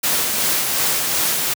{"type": "noise with tremolo", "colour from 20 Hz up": "white", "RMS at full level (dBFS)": -18, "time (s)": [0.03, 1.54], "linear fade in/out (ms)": 10, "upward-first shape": "sine", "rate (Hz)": 2.7, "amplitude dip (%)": 30, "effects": ["high-pass 100 Hz 12 dB/octave"]}